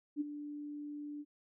sine tone with ADSR envelope, 293.7 Hz, D4, in tune, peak -30 dBFS, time 0.16-1.25 s, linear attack 47 ms, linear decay 20 ms, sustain -11 dB, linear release 44 ms, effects none

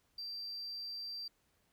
sine tone, 4699 Hz, D8, in tune, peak -39 dBFS, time 0.18-1.28 s, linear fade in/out 5 ms, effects tanh soft clip ceiling -38 dBFS + pink hiss -75 dBFS RMS until 1.72 s

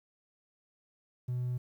triangle tone, 124.3 Hz, B2, 12 cents sharp, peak -28 dBFS, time 1.28-1.58 s, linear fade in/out 10 ms, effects tanh soft clip ceiling -26 dBFS + 11-bit

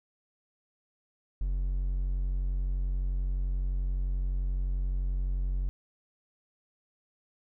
triangle tone, 45.78 Hz, F#1, 18 cents flat, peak -25 dBFS, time 1.41-5.69 s, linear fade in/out 0 ms, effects none

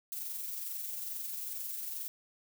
violet noise with amplitude modulation, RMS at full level -38 dBFS, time 0.12-2.08 s, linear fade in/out 0 ms, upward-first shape sine, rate 22.3 Hz, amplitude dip 35%, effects none

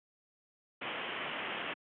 white low-pass noise, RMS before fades -39 dBFS, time 0.81-1.74 s, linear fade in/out 10 ms, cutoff 3200 Hz, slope 96 dB/octave, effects high-pass 200 Hz 12 dB/octave

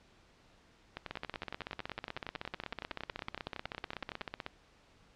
two click trains, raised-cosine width 0.3 ms, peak -22 / -23 dBFS, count 55 / 36, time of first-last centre 1.11-4.464 / 0.97-4.211 s, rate 16.1 / 10.8 Hz, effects pink hiss -64 dBFS RMS until 5.15 s + low-pass 5000 Hz 12 dB/octave

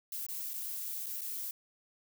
violet noise with dropouts, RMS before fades -39 dBFS, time 0.12-1.51 s, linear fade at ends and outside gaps 2 ms, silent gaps 0.265-0.286 / 0.535-0.539 / 1.061-1.065 / 1.21-1.216 s, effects none

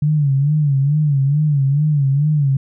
sine tone with vibrato, 144.1 Hz, D3, 33 cents flat, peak -12 dBFS, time 0.02-2.57 s, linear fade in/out 5 ms, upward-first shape sine, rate 2.3 Hz, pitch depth 110 cents each way, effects none

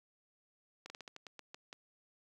slowing click train, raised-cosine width 0.2 ms, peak -30 dBFS, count 10, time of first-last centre 0.86-1.729 s, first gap 40 ms, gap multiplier 1.21, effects high-pass 200 Hz 12 dB/octave + 11-bit

